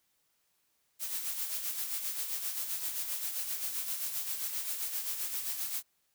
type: noise with tremolo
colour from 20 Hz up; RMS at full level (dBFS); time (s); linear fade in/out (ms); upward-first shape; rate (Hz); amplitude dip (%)
blue; -34; 0.99-5.83; 50; sine; 7.6; 50
effects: white hiss -75 dBFS RMS until 6.14 s